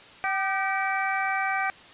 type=harmonic tone with a mistuned harmonic; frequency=385.3 Hz; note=G4; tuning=30 cents flat; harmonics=2 / 3 / 4 / 5 / 6; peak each=-28 / -32 / -30 / -33 / -31 dBFS; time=0.24-1.7 s; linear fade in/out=0 ms; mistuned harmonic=3; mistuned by=+66 cents; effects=white hiss -48 dBFS RMS until 1.93 s + resampled to 8000 Hz